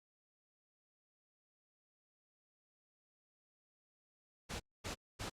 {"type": "noise bursts", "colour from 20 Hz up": "pink", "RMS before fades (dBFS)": -42, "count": 3, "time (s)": [4.49, 5.3], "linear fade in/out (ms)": 20, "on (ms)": 110, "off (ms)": 240, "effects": ["low-pass 8000 Hz 12 dB/octave", "Opus 48 kbps"]}